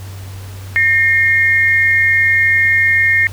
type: tone pair together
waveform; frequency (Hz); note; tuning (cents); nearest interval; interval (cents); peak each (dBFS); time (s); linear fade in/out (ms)
sine; 1827 / 2136; A#6 / C7; -35 / +35; minor third; 270; -12; 0.76-3.27; 0
effects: added 96 Hz sine -27 dBFS peak until 3.32 s + pink hiss -38 dBFS RMS until 3.32 s